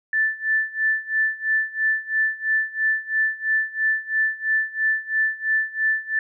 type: tone with tremolo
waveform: sine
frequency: 1760 Hz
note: A6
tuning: in tune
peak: -16 dBFS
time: 0.13-6.19 s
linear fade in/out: 2 ms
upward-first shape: sine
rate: 3 Hz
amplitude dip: 90%
effects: none